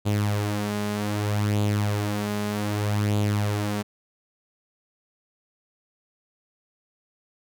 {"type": "tone with flanger", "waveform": "sawtooth", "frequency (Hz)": 103.83, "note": "G#2", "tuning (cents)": 0, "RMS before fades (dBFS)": -25, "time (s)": [0.05, 3.83], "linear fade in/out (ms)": 20, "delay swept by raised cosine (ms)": [0.27, 4.97], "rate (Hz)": 0.64, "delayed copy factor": 0.55, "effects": []}